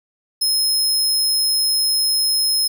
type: tone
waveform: sawtooth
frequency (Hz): 5150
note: E8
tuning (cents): -41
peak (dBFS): -13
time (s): 0.41-2.68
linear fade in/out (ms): 10
effects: 9-bit